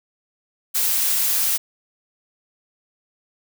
blue noise, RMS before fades -20 dBFS, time 0.74-1.58 s, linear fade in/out 20 ms, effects none

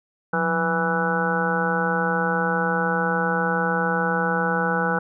harmonic tone with a mistuned harmonic, 164.81 Hz, E3, in tune, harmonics 1 / 2 / 3 / 4 / 5 / 6 / 7 / 8 / 9, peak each -26 / -35 / -26 / -37 / -27 / -33 / -35 / -29 / -25 dBFS, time 0.33-4.99 s, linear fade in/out 5 ms, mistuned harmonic 1, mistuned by +140 cents, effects none

